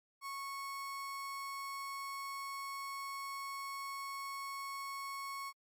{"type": "tone", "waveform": "35% pulse", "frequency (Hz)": 1102, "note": "C#6", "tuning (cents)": -11, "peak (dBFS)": -39, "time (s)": [0.21, 5.53], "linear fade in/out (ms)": 50, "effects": ["MP3 64 kbps"]}